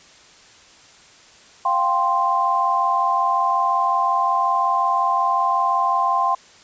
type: chord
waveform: sine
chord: F suspended second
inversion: none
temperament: equal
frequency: 698.5 / 784 / 1046.5 Hz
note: F5 / G5 / C6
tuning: 0 / 0 / 0 cents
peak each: -24 / -22 / -18 dBFS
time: 1.65-6.35 s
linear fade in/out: 5 ms
effects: white hiss -48 dBFS RMS until 6.63 s + resampled to 16000 Hz